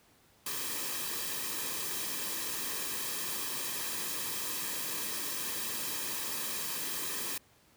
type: noise with comb filter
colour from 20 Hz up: white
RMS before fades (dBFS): -36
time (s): 0.46-7.38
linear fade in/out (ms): 5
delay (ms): 1.4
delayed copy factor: -0.6
effects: pink hiss -64 dBFS RMS until 7.76 s + high-pass 60 Hz 12 dB/octave